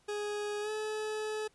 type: tone with pitch glide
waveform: 40% pulse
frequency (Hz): 415.3 to 429.7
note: G#4 to A4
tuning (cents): 0 to -41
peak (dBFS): -33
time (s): 0.08-1.48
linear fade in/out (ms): 10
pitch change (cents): +59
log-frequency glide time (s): 0.61-0.7
effects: pink hiss -68 dBFS RMS until 1.54 s + resampled to 24000 Hz